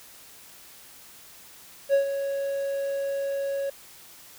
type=tone with ADSR envelope; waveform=triangle; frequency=554 Hz; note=C#5; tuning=1 cent flat; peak=-14 dBFS; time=1.89-3.7 s; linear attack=46 ms; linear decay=110 ms; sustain=-10 dB; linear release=6 ms; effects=white hiss -49 dBFS RMS until 4.38 s